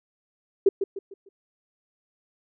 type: tone with echo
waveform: sine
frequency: 392 Hz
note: G4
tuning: in tune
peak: -12 dBFS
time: 0.66-0.69 s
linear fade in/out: 5 ms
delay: 150 ms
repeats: 4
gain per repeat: -9 dB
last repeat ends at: 1.29 s
effects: none